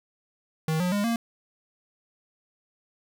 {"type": "tone with pitch steps", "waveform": "square", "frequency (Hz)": [158.3, 179.75, 204.1, 231.8], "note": ["D#3", "F#3", "G#3", "A#3"], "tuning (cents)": [30, -50, -30, -10], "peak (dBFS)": -24, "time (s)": [0.68, 1.16], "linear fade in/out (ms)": 2, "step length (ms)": 120, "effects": ["10-bit"]}